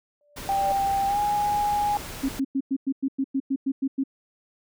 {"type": "tone with exponential growth", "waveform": "sine", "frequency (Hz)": 585, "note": "D5", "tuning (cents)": -7, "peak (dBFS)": -25, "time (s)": [0.21, 0.72], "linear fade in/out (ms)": 1, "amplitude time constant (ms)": 110}
{"type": "noise", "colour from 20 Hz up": "pink", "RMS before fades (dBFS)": -37, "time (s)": [0.36, 2.4], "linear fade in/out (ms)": 10}
{"type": "tone with pitch glide", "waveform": "sine", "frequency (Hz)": [789, 826.8], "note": ["G5", "G#5"], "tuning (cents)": [11, -8], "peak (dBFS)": -21, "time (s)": [0.49, 1.97], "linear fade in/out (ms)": 0, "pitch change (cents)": 81, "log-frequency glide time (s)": [1.07, 1.19]}
{"type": "tone bursts", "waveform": "sine", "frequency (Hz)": 270, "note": "C#4", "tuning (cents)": -45, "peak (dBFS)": -21, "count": 12, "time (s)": [2.23, 4.038], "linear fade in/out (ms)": 10, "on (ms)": 59, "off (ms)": 100}
{"effects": []}